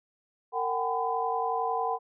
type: tone cluster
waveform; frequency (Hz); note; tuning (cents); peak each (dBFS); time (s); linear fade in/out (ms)
sine; 458.2 / 748 / 799 / 1009; A#4 / F#5 / G5 / B5; -30 / +19 / +33 / +37; -33 / -30 / -35 / -31; 0.52-1.99; 50
effects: none

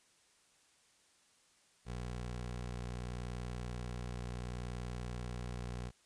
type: tone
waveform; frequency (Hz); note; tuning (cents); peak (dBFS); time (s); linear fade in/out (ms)
20% pulse; 60.7; B1; -29; -35; 1.85-5.92; 50
effects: white hiss -69 dBFS RMS until 6.05 s + resampled to 22050 Hz

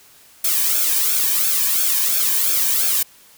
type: noise with flanger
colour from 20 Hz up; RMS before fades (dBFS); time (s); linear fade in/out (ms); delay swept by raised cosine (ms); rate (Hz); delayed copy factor
blue; -18; 0.44-3.03; 5; 1 to 1.5; 2.9; -0.7
effects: white hiss -49 dBFS RMS until 3.37 s

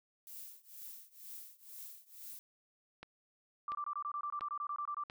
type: noise with tremolo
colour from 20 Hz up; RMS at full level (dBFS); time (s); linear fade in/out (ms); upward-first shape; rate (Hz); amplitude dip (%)
violet; -47; 0.27-2.39; 0; triangle; 2.1; 95
type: click train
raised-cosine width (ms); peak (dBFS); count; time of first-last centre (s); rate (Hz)
0.3; -31; 4; 3.03-5.099; 1.45
type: tone bursts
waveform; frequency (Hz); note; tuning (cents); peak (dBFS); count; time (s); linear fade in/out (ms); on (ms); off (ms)
sine; 1174.7; D6; 0; -36; 15; 3.68-5.037; 2; 69; 23
effects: none

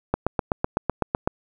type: click train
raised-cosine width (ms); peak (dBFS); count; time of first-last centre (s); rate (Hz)
1; -6; 10; 0.14-1.275; 7.93
effects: 8-bit

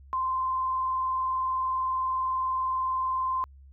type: tone with vibrato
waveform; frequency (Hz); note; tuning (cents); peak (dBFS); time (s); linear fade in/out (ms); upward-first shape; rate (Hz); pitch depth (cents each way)
sine; 1041; C6; -9; -25; 0.13-3.44; 0; sine; 20; 30
effects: added 68 Hz sine -48 dBFS peak until 3.72 s

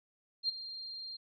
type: tone with ADSR envelope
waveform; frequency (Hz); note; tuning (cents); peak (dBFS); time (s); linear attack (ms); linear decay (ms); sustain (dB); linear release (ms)
sine; 4192; C8; +2; -27; 0.43-1.17; 58; 14; -14; 13
effects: none

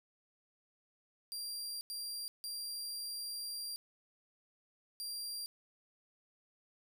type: tone bursts at uneven times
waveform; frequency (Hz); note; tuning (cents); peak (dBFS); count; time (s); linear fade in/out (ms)
sawtooth; 4753; D8; +20; -37; 4; 1.32-1.81 / 1.9-2.28 / 2.44-3.76 / 5-5.46; 0
effects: none

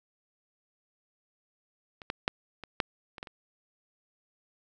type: clicks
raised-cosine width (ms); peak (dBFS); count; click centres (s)
0.3; -28 / -15 / -9 / -25 / -9 / -26 / -21 / -29; 8; 2.018 / 2.101 / 2.279 / 2.637 / 2.802 / 3.182 / 3.229 / 3.272
effects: none

